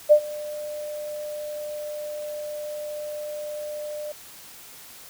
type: tone with ADSR envelope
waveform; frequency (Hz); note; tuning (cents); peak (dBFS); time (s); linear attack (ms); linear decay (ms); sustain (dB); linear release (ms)
sine; 598; D5; +31; -8; 0.09-4.12; 28; 78; -22; 4
effects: white hiss -45 dBFS RMS until 5.09 s